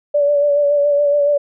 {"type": "tone with vibrato", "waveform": "sine", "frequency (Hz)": 578, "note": "D5", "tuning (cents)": -28, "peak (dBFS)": -11, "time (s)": [0.14, 1.38], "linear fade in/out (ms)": 10, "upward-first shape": "sine", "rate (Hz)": 7.1, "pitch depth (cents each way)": 28, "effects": []}